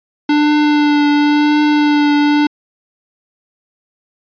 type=tone with vibrato; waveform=square; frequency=295.5 Hz; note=D4; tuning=11 cents sharp; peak=-10 dBFS; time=0.29-2.47 s; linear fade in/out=5 ms; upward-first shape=triangle; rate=0.94 Hz; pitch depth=21 cents each way; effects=resampled to 11025 Hz